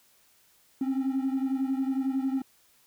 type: beating tone pair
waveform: triangle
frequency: 263.8 / 274.8 Hz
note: C4 / C#4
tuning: +14 / -15 cents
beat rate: 11 Hz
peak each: -24 / -28 dBFS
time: 0.81-2.42 s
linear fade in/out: 5 ms
effects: tanh soft clip ceiling -20 dBFS + white hiss -63 dBFS RMS until 2.86 s